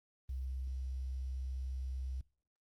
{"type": "tone with quantisation", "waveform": "sine", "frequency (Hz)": 64.9, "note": "C2", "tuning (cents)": -13, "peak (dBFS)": -37, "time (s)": [0.29, 2.21], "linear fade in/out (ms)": 5, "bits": 11, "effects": ["noise-tail reverb RT60 0.5 s tail -24 dB re dry", "Opus 24 kbps"]}